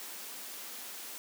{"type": "high-pass noise", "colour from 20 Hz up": "white", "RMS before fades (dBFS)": -44, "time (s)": [0, 1.18], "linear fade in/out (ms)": 0, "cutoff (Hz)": 200, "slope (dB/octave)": 48, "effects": []}